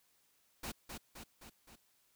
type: noise with echo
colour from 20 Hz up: pink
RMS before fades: -42 dBFS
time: 0.63-0.72 s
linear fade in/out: 10 ms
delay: 260 ms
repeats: 4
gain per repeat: -4 dB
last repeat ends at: 1.76 s
effects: white hiss -73 dBFS RMS until 2.15 s